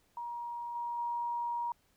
sine tone with level steps, 949 Hz, A#5, 31 cents sharp, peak -37 / -34 / -32 dBFS, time 0.17-1.72 s, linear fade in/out 2 ms, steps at 0.75 / 0.98 s, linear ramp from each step 5 ms, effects pink hiss -71 dBFS RMS until 1.96 s

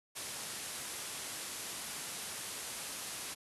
white low-pass noise, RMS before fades -43 dBFS, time 0.15-3.35 s, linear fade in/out 20 ms, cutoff 12000 Hz, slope 96 dB/octave, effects high-pass 80 Hz 12 dB/octave

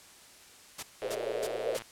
white noise bursts, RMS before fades -37 dBFS, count 4, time 0.78-1.794 s, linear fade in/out 10 ms, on 51 ms, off 270 ms
pink band-pass noise, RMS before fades -34 dBFS, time 1.02-1.77 s, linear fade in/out 5 ms, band 410 to 630 Hz, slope 48 dB/octave
click train, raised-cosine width 0.3 ms, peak -27 dBFS, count 93, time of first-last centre 1.02-1.82 s, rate 115 Hz
effects white hiss -54 dBFS RMS until 1.91 s + low-pass 10000 Hz 12 dB/octave

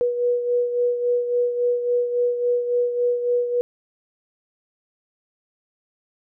sine beating tone pair, 485.4 / 489 Hz, B4 / B4, -30 / -17 cents, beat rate 3.6 Hz, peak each -19 / -27 dBFS, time 0.01-3.61 s, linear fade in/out 0 ms, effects none

